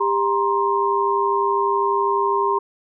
sine tone cluster, 398.8 / 940 / 1052 Hz, G4 / A#5 / C6, +30 / +14 / +9 cents, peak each -21 dBFS, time 0-2.59 s, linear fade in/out 10 ms, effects none

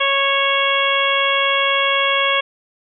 harmonic tone, 552 Hz, C#5, 7 cents flat, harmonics 1 / 2 / 3 / 4 / 5 / 6, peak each -22 / -20 / -24 / -21 / -22 / -21 dBFS, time 0-2.41 s, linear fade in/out 10 ms, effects none

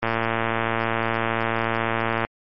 click train, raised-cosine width 0.5 ms, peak -7 dBFS, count 254, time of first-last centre 0.03-2.249 s, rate 114 Hz, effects MP3 32 kbps

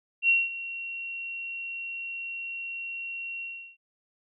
sine tone with ADSR envelope, 2738 Hz, F7, 35 cents flat, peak -17 dBFS, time 0.22-3.77 s, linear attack 69 ms, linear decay 200 ms, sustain -16 dB, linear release 350 ms, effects none

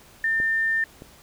sine tone, 1800 Hz, A6, 39 cents sharp, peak -20 dBFS, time 0.24-0.84 s, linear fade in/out 2 ms
clicks, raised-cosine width 2 ms, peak -22 / -26 dBFS, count 2, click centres 0.401 / 1.021 s
effects pink hiss -51 dBFS RMS until 1.22 s

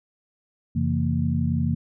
sine tone cluster, 88.6 / 135.3 / 166.7 / 230.2 Hz, F2 / C#3 / E3 / A#3, +25 / -42 / +20 / -22 cents, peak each -26 dBFS, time 0.75-1.75 s, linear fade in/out 10 ms, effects none

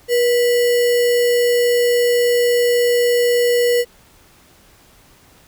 sine tone with sample-and-hold, 481.8 Hz, B4, 43 cents flat, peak -12 dBFS, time 0.08-3.85 s, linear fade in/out 50 ms, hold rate 2450 Hz, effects pink hiss -50 dBFS RMS until 5.47 s

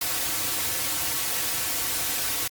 white noise with comb filter, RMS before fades -27 dBFS, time 0.01-2.48 s, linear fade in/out 5 ms, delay 4.9 ms, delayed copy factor -0.9, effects Opus 48 kbps

